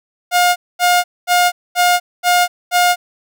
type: tone bursts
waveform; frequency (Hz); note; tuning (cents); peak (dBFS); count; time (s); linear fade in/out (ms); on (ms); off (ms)
sawtooth; 712; F5; +33; -6; 6; 0.31-2.96; 50; 250; 230
effects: none